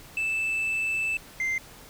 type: tone pair in turn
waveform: sine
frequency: 2637 / 2086 Hz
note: E7 / C7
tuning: 0 / -6 cents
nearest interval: major third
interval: 406 cents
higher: first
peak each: -22 dBFS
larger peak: neither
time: 0.17-1.17 / 1.4-1.58 s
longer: first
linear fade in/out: 2 ms
effects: tanh soft clip ceiling -24 dBFS + pink hiss -48 dBFS RMS until 1.89 s